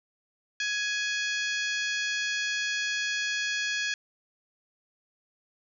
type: harmonic tone with a mistuned harmonic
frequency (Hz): 835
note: G#5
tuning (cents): +9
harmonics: 2 / 3 / 4 / 5 / 6 / 7 / 8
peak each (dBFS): -30 / -34 / -36 / -38 / -40 / -41 / -42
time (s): 0.6-3.94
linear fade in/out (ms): 2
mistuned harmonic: 5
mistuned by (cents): +78
effects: none